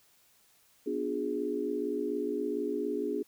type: chord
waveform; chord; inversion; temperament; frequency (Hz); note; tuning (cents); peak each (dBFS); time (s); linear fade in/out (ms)
sine; B diminished seventh; none; equal with one note detuned; 246.9 / 293.7 / 358 / 415.3; B3 / D4 / F4 / Ab4; 0 / 0 / +43 / 0; -38 / -35 / -37 / -33; 0.86-3.23; 10
effects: white hiss -65 dBFS RMS until 3.27 s